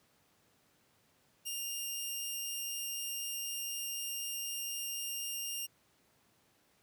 10% pulse tone with amplitude modulation, 2813 Hz, F7, 12 cents sharp, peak -27 dBFS, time 1.45-5.67 s, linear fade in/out 20 ms, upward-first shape sine, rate 268 Hz, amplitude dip 25%, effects pink hiss -70 dBFS RMS until 6.82 s + high-pass 100 Hz 12 dB/octave

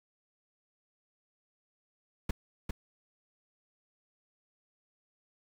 brown noise with echo, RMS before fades -30 dBFS, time 2.29-2.31 s, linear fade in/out 5 ms, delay 400 ms, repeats 1, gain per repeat -4 dB, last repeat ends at 2.71 s, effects none

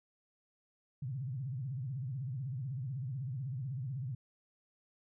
sine tone with vibrato, 130.4 Hz, C3, 5 cents flat, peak -36 dBFS, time 1.02-4.15 s, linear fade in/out 5 ms, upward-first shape sine, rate 16 Hz, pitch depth 200 cents each way, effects none

